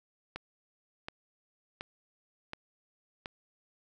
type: click train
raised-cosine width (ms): 0.3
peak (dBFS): -22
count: 5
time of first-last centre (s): 0.36-3.259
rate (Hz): 1.38
effects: none